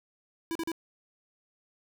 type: tone bursts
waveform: square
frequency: 330 Hz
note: E4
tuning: 2 cents sharp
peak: -31 dBFS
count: 3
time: 0.51-0.717 s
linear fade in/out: 0 ms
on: 43 ms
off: 39 ms
effects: none